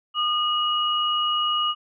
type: tone pair together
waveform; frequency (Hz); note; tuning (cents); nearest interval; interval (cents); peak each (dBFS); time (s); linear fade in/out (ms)
sine; 1221.4 / 2900; D#6 / F#7; -32 / -35; octave + minor third; 1497; -23; 0.14-1.75; 50
effects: none